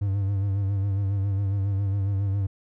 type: tone with vibrato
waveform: triangle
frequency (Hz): 98.8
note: G2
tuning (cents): +14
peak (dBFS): -20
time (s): 0.01-2.47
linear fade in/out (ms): 10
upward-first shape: sine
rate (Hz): 7.3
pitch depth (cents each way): 49
effects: none